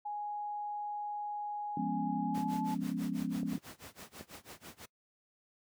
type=tone with pitch glide; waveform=sine; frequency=830.6 to 862.4 Hz; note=G#5 to A5; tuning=0 to -35 cents; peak=-36 dBFS; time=0.05-2.75 s; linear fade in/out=10 ms; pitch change=+65 cents; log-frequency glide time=2.25-2.6 s
type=chord; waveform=sine; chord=C# dominant seventh; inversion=first; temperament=equal; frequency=174.61 / 207.7 / 246.9 / 277.2 Hz; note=E#3 / G#3 / B3 / C#4; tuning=0 / 0 / 0 / 0 cents; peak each=-38 dBFS; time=1.77-3.58 s; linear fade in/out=2 ms
type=noise with tremolo; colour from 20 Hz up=pink; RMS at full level=-47 dBFS; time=2.34-4.86 s; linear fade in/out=10 ms; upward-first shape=sine; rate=6.1 Hz; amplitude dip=95%
type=clicks; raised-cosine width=2 ms; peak=-31 dBFS; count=4; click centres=2.377 / 3.431 / 3.532 / 4.21 s
effects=noise-tail reverb RT60 0.1 s tail -23 dB re dry + high-pass 100 Hz 12 dB/octave